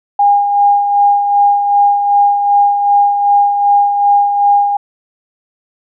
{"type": "tone with tremolo", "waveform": "sine", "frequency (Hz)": 812, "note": "G#5", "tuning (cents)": -39, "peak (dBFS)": -5, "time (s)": [0.19, 4.77], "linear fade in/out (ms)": 5, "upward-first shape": "sine", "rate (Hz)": 2.6, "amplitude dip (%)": 50, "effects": []}